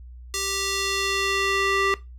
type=tone with band-pass filter sweep; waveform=square; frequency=392 Hz; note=G4; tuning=in tune; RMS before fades=-24 dBFS; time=0.34-1.94 s; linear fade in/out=0 ms; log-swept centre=6400 to 1800 Hz; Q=1; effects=noise-tail reverb RT60 0.2 s tail -17 dB re dry + added 61 Hz sine -39 dBFS peak until 2.18 s